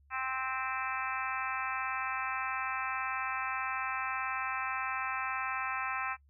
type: harmonic tone with a mistuned harmonic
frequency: 261.7 Hz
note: C4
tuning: in tune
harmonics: 3 / 4 / 5 / 6 / 7 / 8 / 9 / 10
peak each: -41 / -39 / -38 / -42 / -42 / -46 / -43 / -42 dBFS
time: 0.1-6.17 s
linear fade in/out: 50 ms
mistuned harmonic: 8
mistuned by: -34 cents
effects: noise-tail reverb RT60 0.1 s tail -20 dB re dry + added 70 Hz sine -61 dBFS peak until 6.29 s